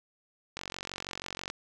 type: click train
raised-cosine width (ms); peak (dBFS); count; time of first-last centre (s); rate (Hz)
0.2; -19; 44; 0.57-1.501; 46.2
effects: none